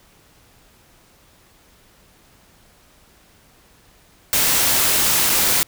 white noise with dropouts, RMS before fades -17 dBFS, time 4.33-5.63 s, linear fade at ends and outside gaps 0 ms, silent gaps 5.296-5.3 s, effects pink hiss -53 dBFS RMS until 5.67 s

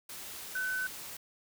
sine tone in noise, 1512 Hz, F#6, 37 cents sharp, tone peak -31 dBFS, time 0.55-0.87 s, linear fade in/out 5 ms, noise white, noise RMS -44 dBFS, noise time 0.09-1.17 s, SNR +10 dB, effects none

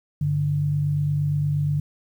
sine tone pair together, 98 / 146.55 Hz, G2 / D3, 0 / -3 cents, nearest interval perfect fifth, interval 697 cents, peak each -29 / -20 dBFS, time 0.21-1.8 s, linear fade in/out 5 ms, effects 9-bit

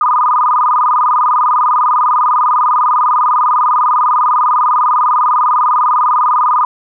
sine tone with vibrato, 1100 Hz, C#6, 14 cents flat, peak -8 dBFS, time 0.01-6.65 s, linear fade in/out 2 ms, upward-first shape square, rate 20 Hz, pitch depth 180 cents each way, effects none

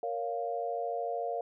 sine chord, Bb minor, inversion none, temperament just, 466.2 / 559.4 / 699.2 Hz, Bb4 / Db5 / F5, 0 / +16 / +2 cents, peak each -36 / -38 / -34 dBFS, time 0.03-1.41 s, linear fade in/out 2 ms, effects none

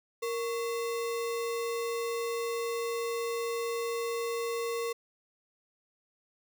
sine tone with sample-and-hold, 465.5 Hz, A#4, 2 cents flat, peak -30 dBFS, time 0.22-4.93 s, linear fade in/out 10 ms, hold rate 1575 Hz, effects none

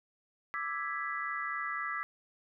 sine chord, E dominant seventh, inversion third, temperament equal, 1174.7 / 1318.5 / 1661.2 / 1975.5 Hz, D6 / E6 / G#6 / B6, 0 / 0 / 0 / 0 cents, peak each -39 / -39 / -40 / -38 dBFS, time 0.54-2.03 s, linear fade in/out 0 ms, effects none

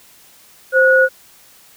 sine tone pair together, 523.3 / 1458.9 Hz, C5 / F#6, 0 / -25 cents, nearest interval octave + tritone, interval 1775 cents, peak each -11 dBFS, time 0.72-1.09 s, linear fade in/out 50 ms, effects white hiss -47 dBFS RMS until 1.76 s

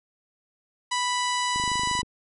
harmonic tone, 987.8 Hz, B5, in tune, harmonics 1 / 2 / 3 / 4 / 5 / 6 / 7 / 8 / 9 / 10, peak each -26 / -31 / -33 / -34 / -37 / -39 / -39 / -38 / -44 / -44 dBFS, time 0.91-2.02 s, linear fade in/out 10 ms
click train, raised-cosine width 3 ms, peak -24 dBFS, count 13, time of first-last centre 1.56-2.031 s, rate 25.5 Hz
effects none

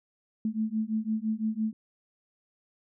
sine beating tone pair, 215.8 / 221.7 Hz, A3 / A3, -33 / +13 cents, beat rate 5.9 Hz, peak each -30 dBFS, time 0.45-1.73 s, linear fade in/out 2 ms, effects none

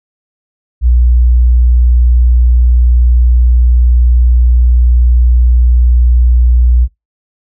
sine tone, 60.5 Hz, B1, 35 cents flat, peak -4 dBFS, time 0.81-6.88 s, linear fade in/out 50 ms, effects noise-tail reverb RT60 0.2 s tail -24 dB re dry

